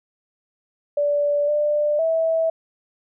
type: tone with pitch steps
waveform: sine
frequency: 581 / 594 / 651 Hz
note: D5 / D5 / E5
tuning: -19 / +20 / -22 cents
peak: -17 dBFS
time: 0.97-2.5 s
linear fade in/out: 5 ms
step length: 510 ms
effects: none